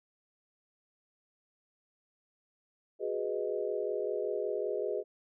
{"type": "chord", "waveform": "sine", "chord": "G# minor seventh", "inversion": "third", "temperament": "equal", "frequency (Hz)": [370, 415.3, 493.9, 622.3], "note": ["F#4", "G#4", "B4", "D#5"], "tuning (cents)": [0, 0, 0, 0], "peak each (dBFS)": [-38, -34, -37, -38], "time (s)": [2.99, 5.04], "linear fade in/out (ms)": 50, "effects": []}